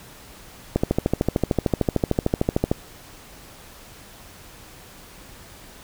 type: click train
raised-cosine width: 2 ms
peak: -5 dBFS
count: 27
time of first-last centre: 0.76-2.715 s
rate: 13.3 Hz
effects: pink hiss -45 dBFS RMS until 5.83 s